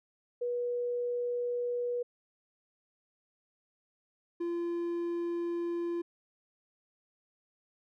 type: tone pair in turn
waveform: sine / triangle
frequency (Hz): 485.2 / 343.1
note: B4 / F4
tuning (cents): -31 / -31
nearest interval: tritone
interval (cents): 600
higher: first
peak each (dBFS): -30 / -29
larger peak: second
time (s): 0.41-2.03 / 4.4-6.02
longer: neither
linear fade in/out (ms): 10
effects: none